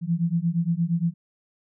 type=beating tone pair; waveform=sine; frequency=164.81 / 173.41 Hz; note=E3 / F3; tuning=0 / -12 cents; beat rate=8.6 Hz; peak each=-24 dBFS; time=0.01-1.14 s; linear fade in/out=50 ms; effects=none